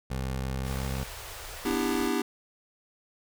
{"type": "tone with pitch glide", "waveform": "20% pulse", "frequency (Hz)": [65.41, 66.25], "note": ["C2", "C2"], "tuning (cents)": [0, 22], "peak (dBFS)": -25, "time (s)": [0.1, 1.04], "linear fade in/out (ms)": 10, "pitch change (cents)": 22, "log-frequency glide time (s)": [0.41, 0.9]}
{"type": "band-stop noise", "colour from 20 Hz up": "pink", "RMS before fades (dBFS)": -41, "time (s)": [0.63, 2.11], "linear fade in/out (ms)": 50, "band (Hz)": [100, 460], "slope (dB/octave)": 24}
{"type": "chord", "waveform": "square", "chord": "E minor seventh", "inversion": "second", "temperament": "just", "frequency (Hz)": [247.2, 296.7, 329.6, 395.6], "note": ["B3", "D4", "E4", "G4"], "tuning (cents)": [2, 18, 0, 16], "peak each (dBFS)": [-32, -32, -33, -32], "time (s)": [1.65, 2.22], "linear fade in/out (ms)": 5}
{"effects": []}